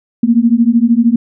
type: beating tone pair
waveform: sine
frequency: 227.2 / 240.2 Hz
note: A#3 / B3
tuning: -44 / -48 cents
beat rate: 13 Hz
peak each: -10 dBFS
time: 0.23-1.16 s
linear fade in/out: 5 ms
effects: none